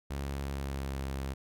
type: tone with pitch glide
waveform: sawtooth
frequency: 69.3 to 67.6 Hz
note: C#2 to C#2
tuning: 0 to -43 cents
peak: -30 dBFS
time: 0.1-1.34 s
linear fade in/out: 10 ms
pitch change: -43 cents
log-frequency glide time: 0.41-0.99 s
effects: none